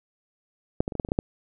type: clicks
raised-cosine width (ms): 2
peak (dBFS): -7 / -14 / -21 / -18 / -11 / -17 / -23 / -10 / -8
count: 9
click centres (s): 0.805 / 0.879 / 0.922 / 0.953 / 0.998 / 1.049 / 1.088 / 1.119 / 1.189
effects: none